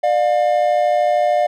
triangle tone pair together, 597.8 / 711 Hz, D5 / F5, +31 / +31 cents, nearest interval minor third, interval 300 cents, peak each -14 dBFS, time 0.03-1.47 s, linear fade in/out 10 ms, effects none

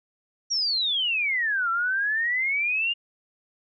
sine exponential two-way sweep, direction down then up, 5750 to 1340 to 2853 Hz, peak -22 dBFS, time 0.5-2.94 s, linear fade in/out 20 ms, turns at 1.7 s, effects none

